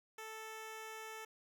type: tone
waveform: 10% pulse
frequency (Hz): 440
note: A4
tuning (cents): 0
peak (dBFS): -38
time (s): 0.18-1.25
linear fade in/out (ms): 5
effects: none